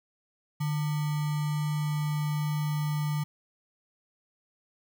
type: tone with sample-and-hold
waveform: sine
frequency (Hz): 149.8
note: D3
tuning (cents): +35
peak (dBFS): -26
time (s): 0.6-3.24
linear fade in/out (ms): 10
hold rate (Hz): 1050
effects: none